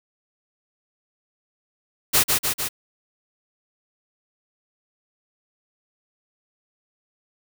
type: noise with echo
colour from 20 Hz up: white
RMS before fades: -17 dBFS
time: 2.13-2.24 s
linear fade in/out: 20 ms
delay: 150 ms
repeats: 3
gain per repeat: -3 dB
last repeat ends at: 2.69 s
effects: none